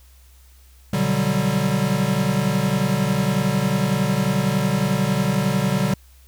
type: chord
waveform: square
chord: G major seventh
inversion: first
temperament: equal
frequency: 123.47 / 146.83 / 185 / 196 Hz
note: B2 / D3 / F#3 / G3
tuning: 0 / 0 / 0 / 0 cents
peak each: -27 / -24 / -25 / -23 dBFS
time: 0.93-5.94 s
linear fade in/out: 5 ms
effects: added 64 Hz sine -47 dBFS peak until 6.27 s + white hiss -56 dBFS RMS until 6.27 s